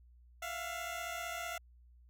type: tone pair together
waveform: 15% pulse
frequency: 673.6 / 709 Hz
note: E5 / F5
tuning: +37 / +26 cents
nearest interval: minor second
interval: 89 cents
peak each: -35 / -36 dBFS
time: 0.42-1.58 s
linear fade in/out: 5 ms
effects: added 60 Hz sine -58 dBFS peak until 2.09 s

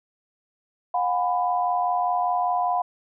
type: tone cluster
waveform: sine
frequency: 717 / 802 / 997 Hz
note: F5 / G5 / B5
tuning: +45 / +39 / +16 cents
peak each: -22 / -31 / -26 dBFS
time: 0.94-2.82 s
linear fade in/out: 5 ms
effects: none

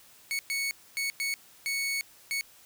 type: tone bursts at uneven times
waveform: sawtooth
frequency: 2217 Hz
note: C#7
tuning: in tune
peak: -25 dBFS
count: 6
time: 0.31-0.39 / 0.5-0.71 / 0.97-1.1 / 1.2-1.34 / 1.66-2.01 / 2.31-2.41 s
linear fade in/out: 0 ms
effects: white hiss -56 dBFS RMS until 2.65 s

